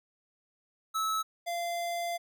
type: tone pair in turn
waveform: square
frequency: 1301 / 689.2 Hz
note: E6 / F5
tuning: -23 / -23 cents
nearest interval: major seventh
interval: 1100 cents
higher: first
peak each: -29 / -32 dBFS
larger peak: first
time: 0.94-1.23 / 1.46-2.18 s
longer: second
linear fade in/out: 20 ms
effects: none